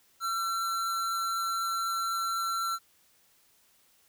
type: tone with amplitude modulation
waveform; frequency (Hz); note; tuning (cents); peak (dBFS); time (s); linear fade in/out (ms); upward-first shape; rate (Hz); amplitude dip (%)
square; 1352; E6; +43; -28; 0.2-2.79; 50; sine; 183; 30
effects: white hiss -65 dBFS RMS until 4.08 s